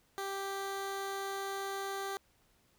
15% pulse tone, 392.2 Hz, G4, 1 cent sharp, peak -30 dBFS, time 0.18-2.17 s, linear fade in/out 0 ms, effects pink hiss -70 dBFS RMS until 2.78 s

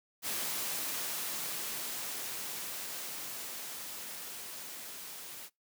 white noise with level ramp, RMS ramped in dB -35 to -46 dBFS, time 0.22-5.5 s, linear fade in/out 50 ms, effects noise-tail reverb RT60 0.2 s tail -26 dB re dry + high-pass 150 Hz 12 dB/octave

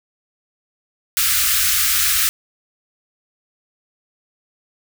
white band-stop noise, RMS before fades -17 dBFS, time 1.17-2.29 s, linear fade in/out 0 ms, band 100 to 1200 Hz, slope 96 dB/octave, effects none

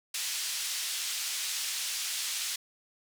pink band-pass noise, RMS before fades -34 dBFS, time 0.14-2.56 s, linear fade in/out 5 ms, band 3300 to 10000 Hz, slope 12 dB/octave, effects none

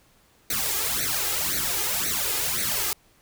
white noise with flanger, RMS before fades -26 dBFS, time 0.5-2.93 s, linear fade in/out 2 ms, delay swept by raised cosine 0.48 to 2.48 ms, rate 1.9 Hz, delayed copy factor +0.95, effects pink hiss -60 dBFS RMS until 3.21 s

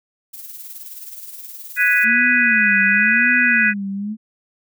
violet noise with tremolo, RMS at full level -33 dBFS, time 0.33-2.05 s, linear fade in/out 10 ms, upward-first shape sine, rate 19 Hz, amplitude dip 50%
sine chord, G# minor seventh, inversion third, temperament equal, 1480 / 1661.2 / 1975.5 / 2489 Hz, F#6 / G#6 / B6 / D#7, 0 / 0 / 0 / 0 cents, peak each -18 dBFS, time 1.76-3.74 s, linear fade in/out 50 ms
sine tone with vibrato, 220 Hz, A3, in tune, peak -22 dBFS, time 2.03-4.17 s, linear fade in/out 50 ms, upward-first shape sine, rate 0.94 Hz, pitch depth 200 cents each way
effects none

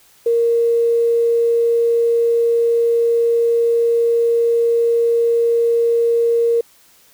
sine tone with quantisation, 466.2 Hz, A#4, in tune, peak -12 dBFS, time 0.26-6.61 s, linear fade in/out 5 ms, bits 7, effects white hiss -51 dBFS RMS until 7.13 s

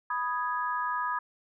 sine chord, G# minor, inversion first, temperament equal, 987.8 / 1244.5 / 1661.2 Hz, B5 / D#6 / G#6, 0 / 0 / 0 cents, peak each -31 / -32 / -35 dBFS, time 0.1-1.19 s, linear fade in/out 5 ms, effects none

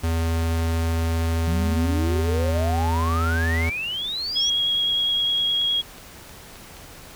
square tone, 82.41 Hz, E2, in tune, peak -21 dBFS, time 0.03-3.7 s, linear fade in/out 10 ms
sine exponential sweep, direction up, 164.81 to 5920 Hz, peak -25 dBFS, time 1.47-4.5 s, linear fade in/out 5 ms
sine tone with vibrato, 3301 Hz, G#7, 11 cents flat, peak -19 dBFS, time 4.35-5.82 s, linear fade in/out 20 ms, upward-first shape sine, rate 9.7 Hz, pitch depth 12 cents each way
clicks, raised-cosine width 0.2 ms, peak -26 dBFS, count 7, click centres 5.382 / 5.475 / 5.615 / 5.982 / 6.294 / 6.557 / 6.768 s
effects pink hiss -43 dBFS RMS until 7.15 s

